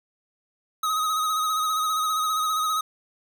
square tone with vibrato, 1263 Hz, D#6, 26 cents sharp, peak -23 dBFS, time 0.83-2.81 s, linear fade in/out 5 ms, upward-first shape sine, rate 15 Hz, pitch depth 35 cents each way, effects 9-bit

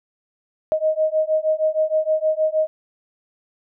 sine beating tone pair, 622.3 / 628.7 Hz, D#5 / D#5, 0 / +18 cents, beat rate 6.4 Hz, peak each -20 / -20 dBFS, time 0.72-2.67 s, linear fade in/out 0 ms, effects none

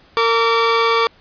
sawtooth tone pair together, 458 / 1154 Hz, A#4 / D6, -31 / -31 cents, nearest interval octave + major third, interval 1600 cents, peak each -12 dBFS, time 0.17-1.07 s, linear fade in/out 0 ms, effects pink hiss -50 dBFS RMS until 1.2 s + resampled to 11025 Hz

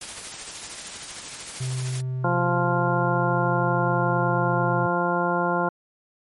white noise with tremolo, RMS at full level -34 dBFS, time 0.01-2.01 s, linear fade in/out 5 ms, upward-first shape sine, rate 13 Hz, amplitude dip 35%
triangle tone with pitch glide, 128.8 to 125.86 Hz, C3 to B2, -27 to +33 cents, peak -23 dBFS, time 1.6-4.87 s, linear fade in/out 10 ms, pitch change -40 cents, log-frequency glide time 2.38-4.61 s
harmonic tone, 174.61 Hz, F3, in tune, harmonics 1 / 2 / 3 / 4 / 5 / 6 / 8, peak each -28 / -28 / -28 / -28 / -28 / -28 / -28 dBFS, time 2.24-5.69 s, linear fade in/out 5 ms
effects MP3 48 kbps

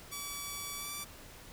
5% pulse tone with pitch glide, 1145 to 1163.7 Hz, D6 to D6, -44 to -16 cents, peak -27 dBFS, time 0.11-1.05 s, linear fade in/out 20 ms, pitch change +28 cents, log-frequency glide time 0.76-0.9 s, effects pink hiss -52 dBFS RMS until 1.52 s

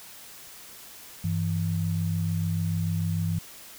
sine tone pair together, 98 / 164.82 Hz, G2 / E3, 0 / 0 cents, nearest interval major sixth, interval 900 cents, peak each -27 dBFS, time 1.24-3.39 s, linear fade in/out 5 ms, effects white hiss -46 dBFS RMS until 3.78 s

